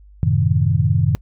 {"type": "chord", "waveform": "sine", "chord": "F# diminished seventh", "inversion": "none", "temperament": "equal", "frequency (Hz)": [92.5, 110, 130.81, 155.56], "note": ["F#2", "A2", "C3", "Eb3"], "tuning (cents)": [0, 0, 0, 0], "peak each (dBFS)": -19, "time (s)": [0.23, 1.15], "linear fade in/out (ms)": 0, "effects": ["noise-tail reverb RT60 0.1 s tail -26 dB re dry", "added 50 Hz sine -42 dBFS peak until 1.21 s"]}